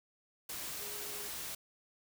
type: tone in noise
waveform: sine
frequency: 413.4 Hz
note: G#4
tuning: 8 cents flat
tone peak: -51 dBFS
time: 0.8-1.28 s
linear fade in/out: 5 ms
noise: white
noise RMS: -42 dBFS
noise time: 0.49-1.55 s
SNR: -12 dB
effects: none